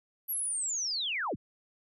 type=linear sweep; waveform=sine; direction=down; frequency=11840 to 33.09 Hz; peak=-30 dBFS; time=0.28-1.36 s; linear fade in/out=20 ms; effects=none